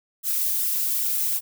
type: noise with flanger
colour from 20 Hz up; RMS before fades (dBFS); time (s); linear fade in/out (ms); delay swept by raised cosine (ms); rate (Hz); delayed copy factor
violet; -24; 0.23-1.41; 50; 0.55 to 4.05; 2.5; +0.65
effects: none